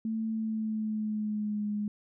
sine tone with pitch glide, 222 to 208.3 Hz, A3 to G#3, +16 to +5 cents, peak -29 dBFS, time 0.05-1.88 s, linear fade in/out 2 ms, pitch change -111 cents, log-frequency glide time 0.29-1.67 s, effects none

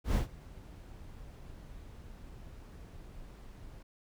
brown noise with ADSR envelope, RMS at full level -27 dBFS, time 0.04-3.83 s, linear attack 110 ms, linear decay 120 ms, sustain -22 dB, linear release 9 ms, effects none

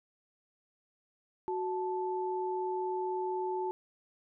sine tone pair together, 370 / 876 Hz, F#4 / A5, 0 / -8 cents, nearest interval octave + minor third, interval 1492 cents, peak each -33 / -35 dBFS, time 1.48-3.71 s, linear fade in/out 0 ms, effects none

